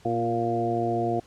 harmonic tone with a mistuned harmonic, 116.54 Hz, A#2, in tune, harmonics 1 / 2 / 3 / 4 / 5 / 6, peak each -32 / -32 / -28 / -32 / -38 / -27 dBFS, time 0.05-1.2 s, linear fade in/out 5 ms, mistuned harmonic 2, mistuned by +20 cents, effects pink hiss -55 dBFS RMS until 1.26 s + low-pass 8000 Hz 12 dB/octave

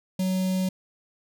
square tone with notch filter, 186.6 Hz, F#3, 15 cents sharp, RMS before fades -25 dBFS, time 0.19-0.69 s, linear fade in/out 5 ms, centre 1400 Hz, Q 0.52, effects none

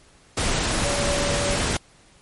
sine tone in noise, 573 Hz, D5, 43 cents flat, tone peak -26 dBFS, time 0.84-1.56 s, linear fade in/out 5 ms, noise pink, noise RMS -23 dBFS, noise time 0.37-1.77 s, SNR -6 dB, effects pink hiss -54 dBFS RMS until 2.21 s + MP3 48 kbps

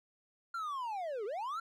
triangle linear two-way sweep, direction down then up, 1399 to 384.7 to 1399 Hz, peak -34 dBFS, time 0.54-1.6 s, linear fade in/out 5 ms, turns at 1.25 s, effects none

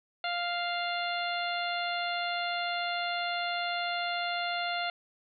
harmonic tone, 698.5 Hz, F5, in tune, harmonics 1 / 2 / 3 / 4 / 5 / 6, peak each -33 / -36 / -38 / -39 / -40 / -41 dBFS, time 0.24-4.9 s, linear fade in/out 2 ms, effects none

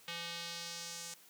square tone with band-pass filter sweep, 169.8 Hz, F3, 48 cents flat, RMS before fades -44 dBFS, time 0.08-1.14 s, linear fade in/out 0 ms, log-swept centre 3200 to 7300 Hz, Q 1.6, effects white hiss -61 dBFS RMS until 1.29 s + high-pass 100 Hz 12 dB/octave

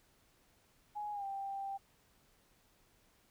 sine tone with pitch glide, 834 to 787.2 Hz, G#5 to G5, +7 to +7 cents, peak -38 dBFS, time 0.95-1.78 s, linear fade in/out 20 ms, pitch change -100 cents, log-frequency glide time 1.12-1.25 s, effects pink hiss -70 dBFS RMS until 3.3 s

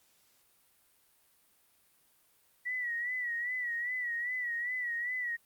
sine tone with vibrato, 1939 Hz, B6, 32 cents flat, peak -32 dBFS, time 2.65-5.37 s, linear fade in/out 20 ms, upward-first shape sine, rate 2.5 Hz, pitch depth 68 cents each way, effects white hiss -68 dBFS RMS until 5.45 s + Opus 48 kbps

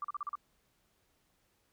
sine tone bursts, 1174.7 Hz, D6, in tune, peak -34 dBFS, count 6, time 0.02-0.354 s, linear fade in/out 2 ms, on 24 ms, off 38 ms, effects pink hiss -74 dBFS RMS until 1.72 s

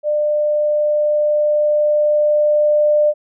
sine tone with level ramp, 598 Hz, D5, 31 cents sharp, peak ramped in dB -14 to -10 dBFS, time 0.03-3.14 s, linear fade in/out 50 ms, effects none

